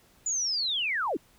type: linear sweep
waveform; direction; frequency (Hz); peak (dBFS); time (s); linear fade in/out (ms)
sine; down; 7040 to 238.4; -26; 0.26-1.17; 5
effects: pink hiss -61 dBFS RMS until 1.38 s